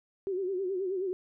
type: tone with vibrato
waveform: sine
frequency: 377 Hz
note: F#4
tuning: 32 cents sharp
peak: -29 dBFS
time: 0.27-1.13 s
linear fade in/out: 0 ms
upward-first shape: sine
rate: 9.4 Hz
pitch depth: 91 cents each way
effects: none